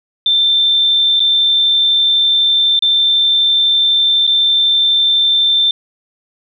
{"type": "tone with dropouts", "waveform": "sine", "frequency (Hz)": 3564, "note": "A7", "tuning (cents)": 22, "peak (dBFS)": -9, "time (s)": [0.26, 5.71], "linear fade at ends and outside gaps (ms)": 2, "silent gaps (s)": [[1.196, 1.202], [2.792, 2.823], [4.268, 4.275]], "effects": []}